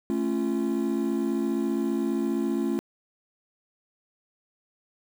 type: chord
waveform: triangle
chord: A augmented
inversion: none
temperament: just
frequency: 220 / 275 / 343.8 Hz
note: A3 / C#4 / E#4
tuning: 0 / -14 / -27 cents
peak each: -26 dBFS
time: 0.1-2.79 s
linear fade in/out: 0 ms
effects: tanh soft clip ceiling -14 dBFS + 8-bit

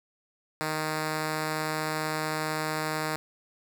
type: tone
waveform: 5% pulse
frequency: 155.56 Hz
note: D#3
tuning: in tune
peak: -17 dBFS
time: 0.61-3.16 s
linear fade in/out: 0 ms
effects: none

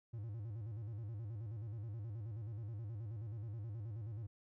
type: tone with vibrato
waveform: triangle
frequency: 108.7 Hz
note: A2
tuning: 21 cents flat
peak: -40 dBFS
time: 0.13-4.27 s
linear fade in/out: 10 ms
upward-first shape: square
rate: 9.4 Hz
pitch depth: 120 cents each way
effects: none

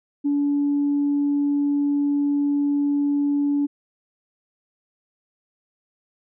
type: tone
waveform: sine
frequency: 286.7 Hz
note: D4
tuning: 42 cents flat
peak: -17 dBFS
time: 0.24-3.67 s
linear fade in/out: 20 ms
effects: tanh soft clip ceiling -14 dBFS

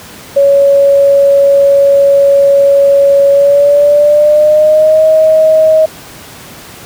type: tone with pitch glide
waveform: sine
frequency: 559 to 631.1 Hz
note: C#5 to D#5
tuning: +14 to +24 cents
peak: -3 dBFS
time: 0.36-5.86 s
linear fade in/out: 10 ms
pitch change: +210 cents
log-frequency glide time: 3.31-5.05 s
effects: pink hiss -31 dBFS RMS until 6.85 s + high-pass 80 Hz 12 dB/octave

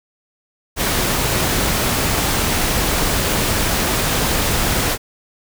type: noise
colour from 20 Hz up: pink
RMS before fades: -18 dBFS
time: 0.76-4.98 s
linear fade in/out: 50 ms
effects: none

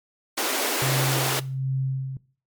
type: high-pass noise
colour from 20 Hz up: pink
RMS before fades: -25 dBFS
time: 0.37-1.4 s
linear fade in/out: 10 ms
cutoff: 270 Hz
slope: 48 dB/octave
type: tone with tremolo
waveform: sine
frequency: 133 Hz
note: C3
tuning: 29 cents sharp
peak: -21 dBFS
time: 0.82-2.17 s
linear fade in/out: 2 ms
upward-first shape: sine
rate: 1.3 Hz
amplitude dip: 60%
effects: noise-tail reverb RT60 0.4 s tail -20 dB re dry + MP3 96 kbps

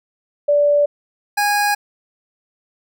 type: tone pair in turn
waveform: sine / 25% pulse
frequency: 582 / 823.1 Hz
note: D5 / G#5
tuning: -16 / -16 cents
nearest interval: tritone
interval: 600 cents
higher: second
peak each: -11 dBFS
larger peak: neither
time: 0.48-0.86 / 1.37-1.75 s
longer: neither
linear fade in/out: 10 ms
effects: none

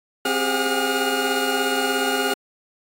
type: tone cluster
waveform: 25% pulse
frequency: 263.7 / 393.6 / 410.5 / 722 / 1427 Hz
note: C4 / G4 / G#4 / F#5 / F6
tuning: +14 / +7 / -20 / -43 / +37 cents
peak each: -23 / -26 / -21 / -25 / -21 dBFS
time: 0.25-2.34 s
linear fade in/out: 5 ms
effects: AAC 64 kbps

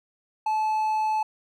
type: tone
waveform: triangle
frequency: 866 Hz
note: A5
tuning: 28 cents flat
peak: -20 dBFS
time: 0.46-1.23 s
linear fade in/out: 5 ms
effects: none

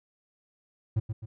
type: tone with echo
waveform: triangle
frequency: 109.5 Hz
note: A2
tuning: 8 cents flat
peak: -20 dBFS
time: 0.96-1 s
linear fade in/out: 10 ms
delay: 130 ms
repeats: 2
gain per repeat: -7 dB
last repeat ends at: 1.26 s
effects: none

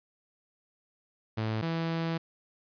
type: tone pair in turn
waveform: sawtooth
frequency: 110 / 164.81 Hz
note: A2 / E3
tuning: 0 / 0 cents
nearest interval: perfect fifth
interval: 700 cents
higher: second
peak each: -25 dBFS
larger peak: neither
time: 1.37-1.62 / 1.62-2.18 s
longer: second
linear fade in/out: 10 ms
effects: resampled to 11025 Hz + 11-bit

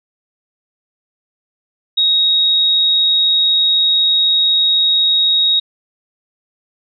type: tone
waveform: sine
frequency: 3774 Hz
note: A#7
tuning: 21 cents sharp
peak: -10 dBFS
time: 1.97-5.6 s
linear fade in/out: 10 ms
effects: none

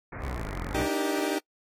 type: low-pass noise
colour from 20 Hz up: pink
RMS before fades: -38 dBFS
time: 0.12-0.84 s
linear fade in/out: 5 ms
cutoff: 2300 Hz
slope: 96 dB/octave
type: linear two-way sweep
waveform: sawtooth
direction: down then up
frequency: 70.7 to 40.33 to 70.7 Hz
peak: -29 dBFS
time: 0.2-0.88 s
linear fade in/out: 50 ms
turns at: 0.63 s
type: chord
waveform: 30% pulse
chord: Eb major seventh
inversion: third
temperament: equal with one note detuned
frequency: 293.7 / 316 / 392 / 466.2 Hz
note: D4 / Eb4 / G4 / Bb4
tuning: 0 / +27 / 0 / 0 cents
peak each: -28 / -29 / -28 / -34 dBFS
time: 0.74-1.39 s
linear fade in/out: 10 ms
effects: noise-tail reverb RT60 0.1 s tail -25 dB re dry + AAC 48 kbps

